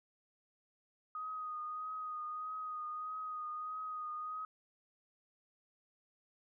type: tone with vibrato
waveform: sine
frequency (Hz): 1246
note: D#6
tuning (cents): +2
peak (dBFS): -39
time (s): 1.15-4.45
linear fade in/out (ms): 2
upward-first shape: triangle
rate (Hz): 1.6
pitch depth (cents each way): 30
effects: none